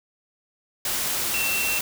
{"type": "tone in noise", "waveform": "sine", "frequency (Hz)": 2701, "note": "E7", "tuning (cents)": 42, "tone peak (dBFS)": -25, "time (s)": [1.34, 1.79], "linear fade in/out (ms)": 2, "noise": "white", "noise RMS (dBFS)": -26, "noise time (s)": [0.85, 1.81], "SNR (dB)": -2, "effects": []}